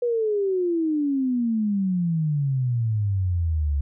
sine exponential sweep, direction down, 490 to 69.3 Hz, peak -20 dBFS, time 0.02-3.81 s, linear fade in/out 5 ms, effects none

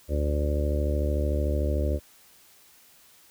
harmonic tone, 73.42 Hz, D2, in tune, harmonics 1 / 2 / 3 / 4 / 5 / 6 / 7 / 8, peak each -24 / -38 / -37 / -35 / -35 / -41 / -35 / -34 dBFS, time 0.08-2 s, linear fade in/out 50 ms, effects white hiss -56 dBFS RMS until 3.3 s

